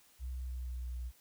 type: tone with pitch glide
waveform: sine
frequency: 63.3 to 61 Hz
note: B1 to B1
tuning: +43 to -21 cents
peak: -36 dBFS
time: 0.19-1.12 s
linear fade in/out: 50 ms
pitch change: -64 cents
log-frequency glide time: 0.38-0.99 s
effects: tanh soft clip ceiling -34 dBFS + white hiss -65 dBFS RMS until 1.2 s